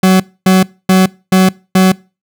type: tone bursts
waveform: 40% pulse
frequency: 187.4 Hz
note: F#3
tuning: 22 cents sharp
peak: -4 dBFS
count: 5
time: 0.03-1.92 s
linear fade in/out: 5 ms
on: 170 ms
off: 260 ms
effects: noise-tail reverb RT60 0.3 s tail -23 dB re dry

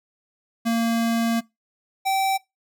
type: tone pair in turn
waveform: square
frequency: 230 / 773.6 Hz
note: A#3 / G5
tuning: -23 / -23 cents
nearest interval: octave + major sixth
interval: 2100 cents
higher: second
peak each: -20 dBFS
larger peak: neither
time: 0.65-1.41 / 2.05-2.38 s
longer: first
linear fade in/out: 20 ms
effects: noise-tail reverb RT60 0.2 s tail -22 dB re dry

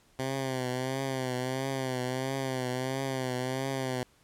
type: tone with vibrato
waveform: 10% pulse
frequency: 130.4 Hz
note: C3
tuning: 5 cents flat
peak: -22 dBFS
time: 0.19-4.03 s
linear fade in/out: 2 ms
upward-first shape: triangle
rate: 1.5 Hz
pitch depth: 73 cents each way
effects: pink hiss -64 dBFS RMS until 4.23 s + low-pass 12000 Hz 12 dB/octave

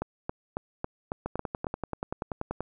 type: two click trains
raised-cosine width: 1 ms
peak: -17 / -16 dBFS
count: 15 / 7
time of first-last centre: 1.26-2.606 / 0.02-1.668 s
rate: 10.4 / 3.64 Hz
effects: none

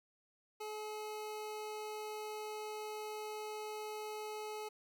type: tone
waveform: 25% pulse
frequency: 427.1 Hz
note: G#4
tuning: 48 cents sharp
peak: -38 dBFS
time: 0.6-4.69 s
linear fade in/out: 10 ms
effects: 13-bit

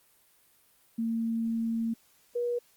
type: tone pair in turn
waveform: sine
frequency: 227.9 / 481.5 Hz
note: A#3 / B4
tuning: -39 / -44 cents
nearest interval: octave + minor second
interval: 1295 cents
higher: second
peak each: -27 dBFS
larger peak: neither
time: 0.98-1.94 / 2.35-2.59 s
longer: first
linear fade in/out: 10 ms
effects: white hiss -64 dBFS RMS until 2.76 s + Opus 32 kbps

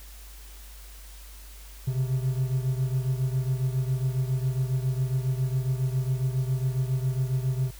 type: beating tone pair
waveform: triangle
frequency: 128.3 / 135.6 Hz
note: C3 / C#3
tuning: -34 / -38 cents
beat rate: 7.3 Hz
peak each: -23 / -28 dBFS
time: 1.87-7.71 s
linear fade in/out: 10 ms
effects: added 50 Hz sine -43 dBFS peak until 7.79 s + white hiss -50 dBFS RMS until 7.79 s

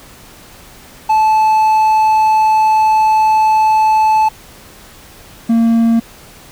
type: tone pair in turn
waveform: triangle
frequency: 870 / 229.4 Hz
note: A5 / A#3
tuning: -20 / -28 cents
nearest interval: octave + major seventh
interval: 2308 cents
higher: first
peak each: -6 dBFS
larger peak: neither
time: 1.09-4.29 / 5.49-6 s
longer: first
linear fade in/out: 10 ms
effects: pink hiss -39 dBFS RMS until 6.51 s

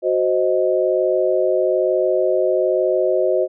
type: chord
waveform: sine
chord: C diminished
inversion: second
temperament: equal with one note detuned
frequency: 370 / 523.3 / 624.4 Hz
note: Gb4 / C5 / Eb5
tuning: 0 / 0 / +6 cents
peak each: -19 dBFS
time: 0.02-3.48 s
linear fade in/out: 50 ms
effects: none

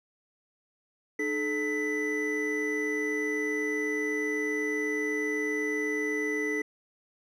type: tone cluster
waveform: triangle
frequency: 302 / 430 / 1991 Hz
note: D4 / A4 / B6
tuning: +48 / -40 / +14 cents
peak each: -31 / -30 / -29 dBFS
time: 1.19-6.62 s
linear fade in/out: 5 ms
effects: none

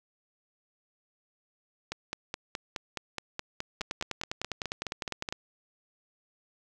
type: two click trains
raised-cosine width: 0.2 ms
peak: -16 / -15 dBFS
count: 17 / 16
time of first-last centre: 1.92-5.288 / 3.81-5.325 s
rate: 4.75 / 9.9 Hz
effects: none

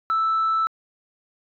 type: tone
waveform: sine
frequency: 1318.5 Hz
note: E6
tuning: in tune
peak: -17 dBFS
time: 0.1-0.67 s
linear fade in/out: 0 ms
effects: tanh soft clip ceiling -16 dBFS

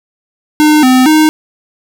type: tone with pitch steps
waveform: square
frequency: 303.9 / 256.3 / 310.1 Hz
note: D#4 / C4 / D#4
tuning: -41 / -36 / -6 cents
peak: -5 dBFS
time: 0.6-1.29 s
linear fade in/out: 0 ms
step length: 230 ms
effects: none

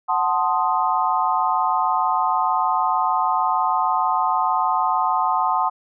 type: chord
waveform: sine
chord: F# diminished seventh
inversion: none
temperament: equal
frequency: 740 / 880 / 1046.5 / 1244.5 Hz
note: F#5 / A5 / C6 / Eb6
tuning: 0 / 0 / 0 / 0 cents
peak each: -23 / -22 / -22 / -24 dBFS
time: 0.08-5.7 s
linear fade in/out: 20 ms
effects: none

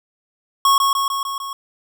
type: tone with echo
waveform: square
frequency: 1100 Hz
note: C#6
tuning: 14 cents flat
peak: -12 dBFS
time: 0.65-0.78 s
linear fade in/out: 2 ms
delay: 150 ms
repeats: 5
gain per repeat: -3 dB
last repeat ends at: 1.53 s
effects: none

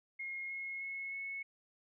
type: tone with pitch steps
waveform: sine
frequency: 2149 / 2165 / 2182 / 2198 Hz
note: C7 / C#7 / C#7 / C#7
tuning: +46 / -41 / -28 / -15 cents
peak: -39 dBFS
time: 0.19-1.43 s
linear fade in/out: 10 ms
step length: 310 ms
effects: none

